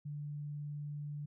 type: tone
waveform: sine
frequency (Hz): 146.83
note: D3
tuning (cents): 0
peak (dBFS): -39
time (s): 0.05-1.26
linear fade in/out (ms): 10
effects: none